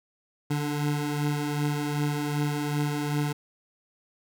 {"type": "beating tone pair", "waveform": "25% pulse", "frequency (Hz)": [146.5, 149.1], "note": ["D3", "D3"], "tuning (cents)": [-4, 27], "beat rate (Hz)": 2.6, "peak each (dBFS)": [-23, -29], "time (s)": [0.5, 3.33], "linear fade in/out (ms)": 10, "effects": []}